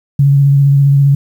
sine tone with vibrato, 140 Hz, C#3, 18 cents sharp, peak -5 dBFS, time 0.19-1.15 s, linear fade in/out 5 ms, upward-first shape triangle, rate 15 Hz, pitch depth 27 cents each way, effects 7-bit

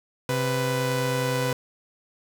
sawtooth tone pair together, 131.6 / 496.9 Hz, C3 / B4, +10 / +11 cents, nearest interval octave + major seventh, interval 2301 cents, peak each -22 dBFS, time 0.29-1.53 s, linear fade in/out 2 ms, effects none

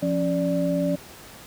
sine tone cluster, 174.4 / 277 / 585 Hz, F3 / C#4 / D5, -2 / -1 / -7 cents, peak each -25 dBFS, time 0.02-0.96 s, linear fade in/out 10 ms, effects pink hiss -44 dBFS RMS until 1.46 s + high-pass 60 Hz 12 dB/octave

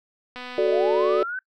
click train, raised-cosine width 0.3 ms, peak -21 dBFS, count 217, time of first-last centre 0.36-1.227 s, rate 249 Hz
sine chord, D major, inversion first, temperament equal, 370 / 440 / 587.3 Hz, F#4 / A4 / D5, 0 / 0 / 0 cents, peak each -22 dBFS, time 0.58-1.23 s, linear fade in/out 2 ms
sine linear sweep, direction up, 540 to 1549 Hz, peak -27 dBFS, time 0.66-1.39 s, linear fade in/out 2 ms
effects noise-tail reverb RT60 0.1 s tail -23 dB re dry

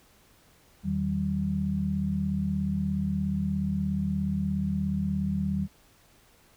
sine tone cluster, 83 / 156.8 / 193.7 Hz, E2 / D#3 / G3, +12 / +14 / -20 cents, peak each -33 / -32 / -27 dBFS, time 0.83-5.68 s, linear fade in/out 50 ms, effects pink hiss -60 dBFS RMS until 6.56 s

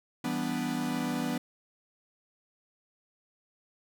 45% pulse chord, E minor seventh, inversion none, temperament equal, 164.81 / 196 / 246.9 / 293.7 Hz, E3 / G3 / B3 / D4, 0 / 0 / 0 / 0 cents, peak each -38 / -38 / -32 / -36 dBFS, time 0.24-1.38 s, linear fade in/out 5 ms, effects none

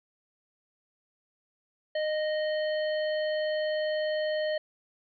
harmonic tone with a mistuned harmonic, 615 Hz, D#5, 20 cents flat, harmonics 1 / 3 / 5 / 7, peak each -27 / -37 / -41 / -44 dBFS, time 1.95-4.58 s, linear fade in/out 5 ms, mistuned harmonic 3, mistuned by +16 cents, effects none

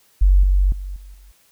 sine tone with level steps, 47.23 Hz, F#1, 36 cents sharp, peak -9 / -12 / -26 / -36 / -42 dBFS, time 0.21-1.32 s, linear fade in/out 10 ms, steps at 0.43 / 0.72 / 0.96 / 1.14 s, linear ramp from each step 2 ms, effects white hiss -57 dBFS RMS until 1.51 s

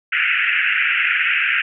white band-pass noise, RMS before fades -18 dBFS, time 0.12-1.62 s, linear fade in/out 10 ms, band 1400 to 2800 Hz, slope 96 dB/octave, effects none

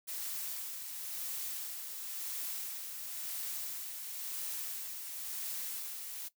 blue noise with tremolo, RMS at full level -39 dBFS, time 0.07-6.29 s, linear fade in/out 20 ms, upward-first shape sine, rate 0.96 Hz, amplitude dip 40%, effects noise-tail reverb RT60 0.1 s tail -17 dB re dry

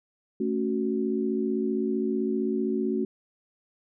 sine chord, F# minor, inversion first, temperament just, 222 / 277.5 / 370 Hz, A3 / C#4 / F#4, +16 / +2 / 0 cents, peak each -28 / -30 / -28 dBFS, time 0.4-3.05 s, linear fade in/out 5 ms, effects none

